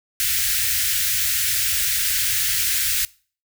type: band-stop noise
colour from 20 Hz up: white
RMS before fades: -21 dBFS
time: 0.2-3.05 s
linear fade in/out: 0 ms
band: 120 to 1500 Hz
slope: 48 dB/octave
effects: noise-tail reverb RT60 0.4 s tail -22 dB re dry